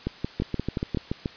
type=two click trains; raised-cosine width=3 ms; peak=-13 / -13 dBFS; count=6 / 7; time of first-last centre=0.07-0.947 / 0.4-1.258 s; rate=5.7 / 6.99 Hz; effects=white hiss -46 dBFS RMS until 1.36 s + resampled to 11025 Hz